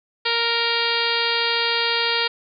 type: harmonic tone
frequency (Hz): 466.2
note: A#4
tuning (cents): 0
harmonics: 1 / 2 / 3 / 4 / 5 / 6 / 7 / 8 / 9 / 10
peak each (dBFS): -28 / -28 / -28 / -28 / -28 / -28 / -28 / -28 / -28 / -28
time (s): 0.25-2.28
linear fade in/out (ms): 10
effects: none